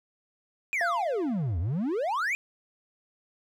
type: exponential two-way sweep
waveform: triangle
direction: down then up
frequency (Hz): 2505 to 77.78 to 2505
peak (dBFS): -24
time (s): 0.73-2.35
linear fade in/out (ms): 0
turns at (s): 1.59
type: tone with exponential decay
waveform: triangle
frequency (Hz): 690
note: F5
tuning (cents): -21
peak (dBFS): -24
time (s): 0.81-1.78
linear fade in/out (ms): 1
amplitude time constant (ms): 210
effects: none